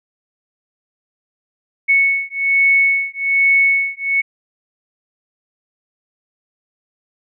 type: beating tone pair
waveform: sine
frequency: 2210 / 2211.2 Hz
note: C#7 / C#7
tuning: -6 / -5 cents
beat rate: 1.2 Hz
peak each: -15 dBFS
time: 1.88-4.22 s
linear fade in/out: 20 ms
effects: none